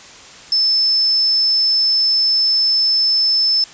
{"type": "tone", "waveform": "sine", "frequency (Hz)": 5260, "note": "E8", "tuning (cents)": -5, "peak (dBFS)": -12, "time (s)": [0.52, 3.64], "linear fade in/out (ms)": 2, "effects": ["white hiss -39 dBFS RMS until 3.73 s", "resampled to 16000 Hz"]}